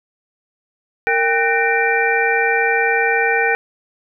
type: tone cluster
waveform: sine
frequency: 460 / 793 / 1505 / 1836 / 2355 Hz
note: A#4 / G5 / F#6 / A#6 / D7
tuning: -23 / +20 / +29 / -27 / +4 cents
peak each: -20 dBFS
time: 1.07-3.55 s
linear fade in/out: 0 ms
effects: none